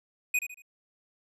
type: tone with echo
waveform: square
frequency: 2489 Hz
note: D#7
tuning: in tune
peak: -24 dBFS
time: 0.34-0.39 s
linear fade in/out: 5 ms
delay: 77 ms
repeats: 3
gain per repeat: -9 dB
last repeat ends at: 0.621 s
effects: resampled to 32000 Hz